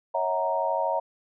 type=chord; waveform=sine; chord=F# dominant seventh; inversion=second; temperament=equal with one note detuned; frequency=554.4 / 646.4 / 740 / 932.3 Hz; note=C#5 / E5 / F#5 / A#5; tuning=0 / -34 / 0 / 0 cents; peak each=-30 / -28 / -32 / -27 dBFS; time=0.14-1 s; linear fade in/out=10 ms; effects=none